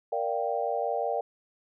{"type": "chord", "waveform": "sine", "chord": "G minor seventh", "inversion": "first", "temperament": "equal", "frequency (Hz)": [466.2, 587.3, 698.5, 784], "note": ["Bb4", "D5", "F5", "G5"], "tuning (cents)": [0, 0, 0, 0], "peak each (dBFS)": -32, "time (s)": [0.12, 1.21], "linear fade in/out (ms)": 5, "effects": []}